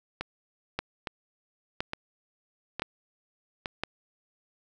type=two click trains; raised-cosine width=0.3 ms; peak=-16 / -13 dBFS; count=5 / 4; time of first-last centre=0.21-3.658 / 0.79-3.836 s; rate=1.16 / 0.985 Hz; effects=none